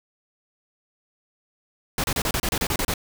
pink noise bursts, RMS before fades -24 dBFS, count 11, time 1.98-2.939 s, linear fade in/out 2 ms, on 59 ms, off 31 ms, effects none

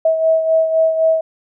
sine beating tone pair, 644 / 647.9 Hz, E5 / E5, -41 / -30 cents, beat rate 3.9 Hz, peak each -12 / -20 dBFS, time 0.05-1.21 s, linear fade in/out 5 ms, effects none

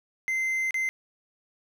triangle tone with dropouts, 2074 Hz, C7, 16 cents flat, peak -23 dBFS, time 0.28-0.89 s, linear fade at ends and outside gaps 0 ms, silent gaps 0.708-0.743 s, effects none

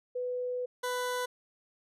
sine / 20% pulse tone pair in turn, 497 / 497 Hz, B4 / B4, +11 / +11 cents, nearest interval unison, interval 0 cents, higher neither, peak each -31 / -26 dBFS, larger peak second, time 0.15-0.66 / 0.83-1.26 s, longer first, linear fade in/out 10 ms, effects resampled to 32000 Hz

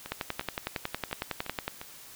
two click trains, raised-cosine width 0.3 ms, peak -14 / -22 dBFS, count 18 / 6, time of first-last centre 0.12-1.68 / 0.06-1.814 s, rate 10.9 / 2.85 Hz, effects white hiss -49 dBFS RMS until 2.15 s

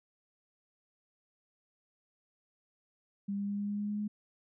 sine tone with pitch steps, 200 / 201.3 / 202.6 / 203.8 / 205.1 / 206.5 / 207.8 / 209.1 Hz, G3 / G3 / G#3 / G#3 / G#3 / G#3 / G#3 / G#3, +35 / +46 / -43 / -32 / -21 / -10 / +1 / +12 cents, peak -32 dBFS, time 3.28-4.08 s, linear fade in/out 10 ms, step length 100 ms, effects none

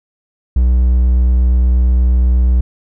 triangle tone with vibrato, 61.8 Hz, B1, 2 cents sharp, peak -6 dBFS, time 0.56-2.61 s, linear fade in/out 5 ms, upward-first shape sine, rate 8.4 Hz, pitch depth 9 cents each way, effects none

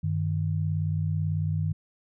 sine tone pair together, 96.71 / 154.9 Hz, G2 / D#3, -23 / -7 cents, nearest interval minor sixth, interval 816 cents, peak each -27 dBFS, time 0.03-1.73 s, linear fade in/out 10 ms, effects none

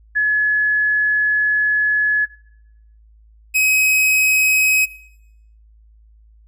sine / 45% pulse tone pair in turn, 1702 / 2538 Hz, G#6 / D#7, +42 / +34 cents, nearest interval perfect fifth, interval 692 cents, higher second, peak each -13 dBFS, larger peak neither, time 0.15-2.26 / 3.54-4.86 s, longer first, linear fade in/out 20 ms, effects noise-tail reverb RT60 0.8 s tail -20 dB re dry + added 54 Hz sine -46 dBFS peak until 6.47 s

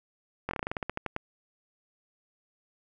slowing click train, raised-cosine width 0.5 ms, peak -16 dBFS, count 14, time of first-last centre 0.49-1.164 s, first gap 21 ms, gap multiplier 1.14, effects none

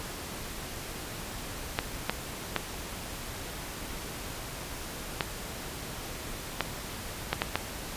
clicks, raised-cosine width 0.3 ms, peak -9 dBFS, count 8, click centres 1.789 / 2.096 / 2.563 / 5.208 / 6.607 / 7.33 / 7.419 / 7.556 s, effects pink hiss -39 dBFS RMS until 7.96 s + resampled to 32000 Hz

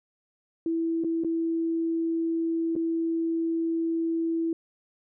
sine tone with dropouts, 329.6 Hz, E4, in tune, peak -24 dBFS, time 0.66-4.53 s, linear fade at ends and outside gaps 2 ms, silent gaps 1.038-1.045 / 1.237-1.246 / 2.754-2.762 s, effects none

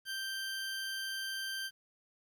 20% pulse tone, 1568 Hz, G6, in tune, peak -32 dBFS, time 0.05-1.71 s, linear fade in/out 50 ms, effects 11-bit

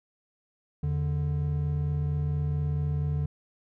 triangle tone pair together, 82.47 / 146.83 Hz, E2 / D3, +1 / 0 cents, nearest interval minor seventh, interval 999 cents, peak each -28 / -25 dBFS, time 0.83-3.26 s, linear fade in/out 5 ms, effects none

